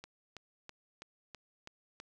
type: click train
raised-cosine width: 0.2 ms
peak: -29 dBFS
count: 7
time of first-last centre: 0.04-2.001 s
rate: 3.06 Hz
effects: none